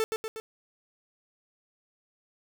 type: tone with echo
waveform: 45% pulse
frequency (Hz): 441.7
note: A4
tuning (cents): +7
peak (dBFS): -24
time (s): 0-0.04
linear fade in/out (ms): 0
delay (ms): 120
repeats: 3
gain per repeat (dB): -4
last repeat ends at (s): 0.4
effects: none